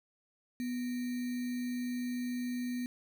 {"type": "tone with sample-and-hold", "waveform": "sine", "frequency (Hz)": 246.3, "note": "B3", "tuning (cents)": -5, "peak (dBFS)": -33, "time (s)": [0.6, 2.86], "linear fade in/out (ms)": 0, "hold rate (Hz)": 2100, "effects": []}